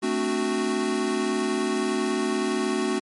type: chord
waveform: square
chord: D dominant seventh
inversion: second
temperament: equal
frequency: 220 / 261.6 / 293.7 / 370 Hz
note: A3 / C4 / D4 / F#4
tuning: 0 / 0 / 0 / 0 cents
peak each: -30 / -30 / -31 / -27 dBFS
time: 0.02-3 s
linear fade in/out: 20 ms
effects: MP3 48 kbps